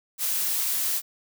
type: noise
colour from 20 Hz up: blue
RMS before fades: -26 dBFS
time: 0.18-1.02 s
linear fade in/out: 50 ms
effects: none